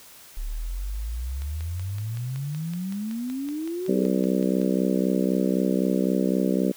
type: exponential sweep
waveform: sine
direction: up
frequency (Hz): 34.3 to 426.8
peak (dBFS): -27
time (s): 0.37-4.06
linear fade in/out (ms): 0
type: click train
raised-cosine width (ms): 0.2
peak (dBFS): -25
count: 18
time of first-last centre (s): 1.42-4.615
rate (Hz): 5.32
type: harmonic tone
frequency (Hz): 63.9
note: C2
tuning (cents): -40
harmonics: 3 / 4 / 5 / 6 / 7 / 8 / 9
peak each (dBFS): -24 / -26 / -28 / -30 / -31 / -32 / -33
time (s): 3.88-6.72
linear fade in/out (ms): 10
effects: white hiss -48 dBFS RMS until 6.76 s

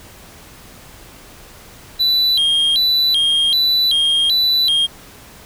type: tone with vibrato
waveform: triangle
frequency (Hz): 3583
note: A7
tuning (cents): +31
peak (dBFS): -11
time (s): 1.99-4.87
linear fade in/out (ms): 20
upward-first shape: square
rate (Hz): 1.3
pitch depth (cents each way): 180
effects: pink hiss -41 dBFS RMS until 5.45 s

